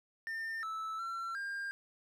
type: tone with pitch steps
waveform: triangle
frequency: 1805 / 1311 / 1354 / 1603 Hz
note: A6 / E6 / E6 / G6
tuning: +44 / -10 / +46 / +38 cents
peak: -35 dBFS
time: 0.27-1.71 s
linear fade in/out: 0 ms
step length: 360 ms
effects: none